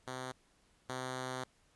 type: tone pair in turn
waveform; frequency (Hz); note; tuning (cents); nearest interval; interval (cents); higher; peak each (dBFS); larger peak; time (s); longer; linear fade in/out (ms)
5% pulse; 128.6 / 128.6; C3 / C3; -30 / -30; unison; 0; neither; -29 / -27; second; 0.07-0.32 / 0.89-1.44; second; 5
effects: pink hiss -70 dBFS RMS until 1.75 s + resampled to 24000 Hz